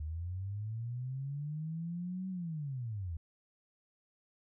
sine linear two-way sweep, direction up then down, 74.3 to 189.9 to 77.4 Hz, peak -36 dBFS, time 0-3.17 s, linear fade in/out 5 ms, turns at 2.29 s, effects none

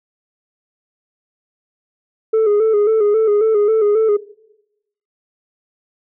sine tone with vibrato, 427.6 Hz, A4, 49 cents flat, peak -8 dBFS, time 2.33-4.17 s, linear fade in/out 10 ms, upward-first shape square, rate 3.7 Hz, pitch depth 57 cents each way, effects noise-tail reverb RT60 0.9 s tail -22 dB re dry + tanh soft clip ceiling -10 dBFS

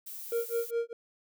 violet noise, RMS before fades -42 dBFS, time 0.06-0.71 s, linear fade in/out 10 ms
triangle tone with tremolo, 466.2 Hz, A#4, in tune, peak -24 dBFS, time 0.32-0.93 s, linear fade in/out 2 ms, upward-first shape sine, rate 4.9 Hz, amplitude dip 100%
effects none

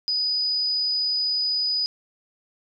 sine tone, 4968 Hz, D#8, 3 cents flat, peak -21 dBFS, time 0.08-1.86 s, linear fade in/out 0 ms, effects none

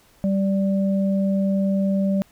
sine tone pair together, 195.07 / 585 Hz, G3 / D5, -8 / -7 cents, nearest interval octave + perfect fifth, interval 1901 cents, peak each -18 / -27 dBFS, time 0.24-2.22 s, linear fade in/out 0 ms, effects pink hiss -56 dBFS RMS until 2.31 s

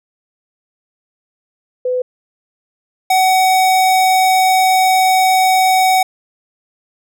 sine / square tone pair in turn, 503 / 751.4 Hz, B4 / F#5, +32 / +26 cents, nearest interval perfect fifth, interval 694 cents, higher second, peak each -14 / -10 dBFS, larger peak second, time 1.85-2.02 / 3.1-6.03 s, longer second, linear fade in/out 5 ms, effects none

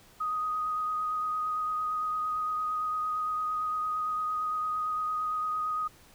sine tone with vibrato, 1248 Hz, D#6, 5 cents sharp, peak -28 dBFS, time 0.2-5.88 s, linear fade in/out 10 ms, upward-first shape sine, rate 8.8 Hz, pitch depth 14 cents each way, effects pink hiss -57 dBFS RMS until 6.14 s

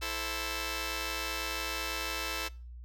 5% pulse chord, A minor, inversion second, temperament just, 330 / 440 / 528 Hz, E4 / A4 / C5, +2 / 0 / +16 cents, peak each -28 / -27 / -28 dBFS, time 0.01-2.49 s, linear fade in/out 20 ms, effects noise-tail reverb RT60 0.4 s tail -23 dB re dry + added 60 Hz sine -43 dBFS peak until 2.84 s

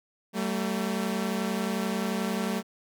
sawtooth tone pair together, 192.71 / 224 Hz, G3 / A3, -29 / +31 cents, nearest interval minor third, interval 260 cents, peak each -26 dBFS, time 0.33-2.63 s, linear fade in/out 50 ms, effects none

